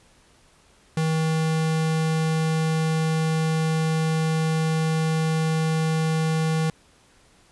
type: tone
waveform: square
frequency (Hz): 159.4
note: D#3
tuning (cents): +42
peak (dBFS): -21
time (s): 0.97-6.7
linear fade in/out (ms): 2
effects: pink hiss -57 dBFS RMS until 7.51 s + resampled to 24000 Hz